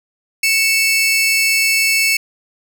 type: tone pair together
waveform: sawtooth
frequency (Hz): 2218 / 2644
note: C#7 / E7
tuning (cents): 0 / +5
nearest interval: minor third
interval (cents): 305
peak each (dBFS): -12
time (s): 0.43-2.17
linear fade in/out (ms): 5
effects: none